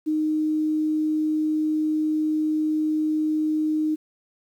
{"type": "tone", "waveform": "sine", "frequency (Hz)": 309.1, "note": "D#4", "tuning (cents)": -11, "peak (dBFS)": -20, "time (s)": [0.06, 3.96], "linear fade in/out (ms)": 20, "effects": ["9-bit"]}